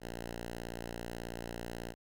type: tone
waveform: 5% pulse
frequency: 58.3 Hz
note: A#1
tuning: 1 cent sharp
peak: -29 dBFS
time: 0-1.95 s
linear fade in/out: 50 ms
effects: none